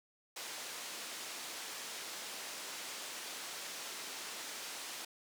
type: band-pass noise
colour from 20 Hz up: white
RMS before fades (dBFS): -45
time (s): 0.36-5.05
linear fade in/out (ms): 5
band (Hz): 280 to 7300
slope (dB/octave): 12
effects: none